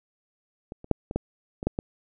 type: clicks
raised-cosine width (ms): 2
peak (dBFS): -23 / -29 / -6 / -19 / -11 / -19 / -9 / -14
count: 8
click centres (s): 0.721 / 0.844 / 0.913 / 1.111 / 1.16 / 1.629 / 1.67 / 1.789
effects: none